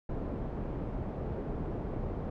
pink low-pass noise, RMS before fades -36 dBFS, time 0.09-2.3 s, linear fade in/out 5 ms, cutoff 580 Hz, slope 12 dB/octave, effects none

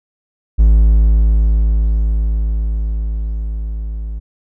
triangle tone with level ramp, 53.8 Hz, A1, 38 cents flat, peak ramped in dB -3 to -19 dBFS, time 0.58-4.2 s, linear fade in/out 20 ms, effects none

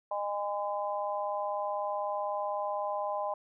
harmonic tone, 204 Hz, G#3, 31 cents flat, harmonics 3 / 4 / 5, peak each -34 / -35 / -36 dBFS, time 0.11-3.34 s, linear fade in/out 5 ms, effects none

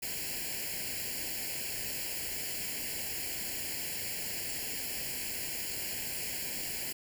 white noise with comb filter, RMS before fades -37 dBFS, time 0.02-6.93 s, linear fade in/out 10 ms, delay 0.41 ms, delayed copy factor +0.95, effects none

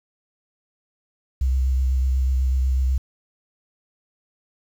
sine tone with vibrato, 65 Hz, C2, 11 cents flat, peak -17 dBFS, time 1.41-2.98 s, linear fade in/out 5 ms, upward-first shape triangle, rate 8.1 Hz, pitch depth 34 cents each way, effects 8-bit

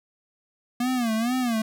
square tone with vibrato, 237.5 Hz, A#3, 33 cents sharp, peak -23 dBFS, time 0.8-1.62 s, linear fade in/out 5 ms, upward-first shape sine, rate 2.2 Hz, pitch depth 140 cents each way, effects none

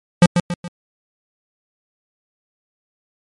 square tone with echo, 175 Hz, F3, 4 cents sharp, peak -6 dBFS, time 0.22-0.26 s, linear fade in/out 2 ms, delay 140 ms, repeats 3, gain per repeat -7 dB, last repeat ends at 0.68 s, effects MP3 48 kbps

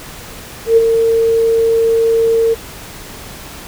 sine tone with ADSR envelope, 455.3 Hz, A#4, 41 cents flat, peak -3 dBFS, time 0.66-2.55 s, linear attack 110 ms, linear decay 24 ms, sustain -6 dB, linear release 22 ms, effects pink hiss -32 dBFS RMS until 3.67 s

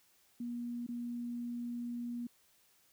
sine tone with dropouts, 239.4 Hz, A#3, 46 cents sharp, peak -37 dBFS, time 0.4-2.27 s, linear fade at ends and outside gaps 5 ms, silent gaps 0.866-0.887 s, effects white hiss -69 dBFS RMS until 2.92 s

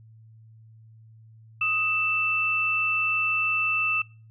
sine tone pair together, 1255.7 / 2657 Hz, D#6 / E7, +15 / +13 cents, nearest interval octave + minor second, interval 1298 cents, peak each -30 / -22 dBFS, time 1.61-4.02 s, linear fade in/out 5 ms, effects noise-tail reverb RT60 0.4 s tail -25 dB re dry + added 111 Hz sine -48 dBFS peak until 4.3 s

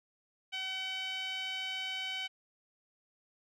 sawtooth tone with band-pass filter, 759 Hz, F#5, 44 cents sharp, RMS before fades -38 dBFS, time 0.52-2.28 s, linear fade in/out 20 ms, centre 2800 Hz, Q 5.3, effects none

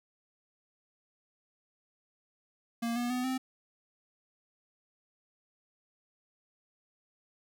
square tone with pitch steps, 233.1 / 241.6 / 250.4 / 259.5 Hz, A#3 / B3 / B3 / C4, 0 / -38 / +24 / -14 cents, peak -31 dBFS, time 2.82-3.38 s, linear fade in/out 10 ms, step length 140 ms, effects none

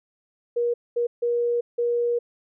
sine tone bursts at uneven times, 476.6 Hz, A#4, 38 cents sharp, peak -20 dBFS, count 4, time 0.56-0.74 / 0.96-1.07 / 1.22-1.61 / 1.78-2.19 s, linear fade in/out 10 ms, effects none

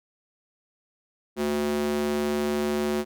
square tone with high-pass filter, 73.42 Hz, D2, in tune, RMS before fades -26 dBFS, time 1.36-3.05 s, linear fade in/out 50 ms, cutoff 290 Hz, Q 5.2, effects none

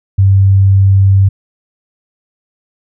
sine tone, 97.3 Hz, G2, 12 cents flat, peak -4 dBFS, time 0.18-1.29 s, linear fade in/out 10 ms, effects none

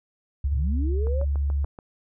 sine tone with pitch glide, 70.2 to 70.61 Hz, C#2 to C#2, +22 to +33 cents, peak -21 dBFS, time 0.44-1.65 s, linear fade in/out 5 ms, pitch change +11 cents, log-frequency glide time 0.96-1.21 s
sine linear sweep, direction up, 38.89 to 579 Hz, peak -30 dBFS, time 0.45-1.25 s, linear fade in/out 20 ms
click train, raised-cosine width 1 ms, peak -26 dBFS, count 6, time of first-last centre 1.07-1.788 s, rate 6.96 Hz
effects none

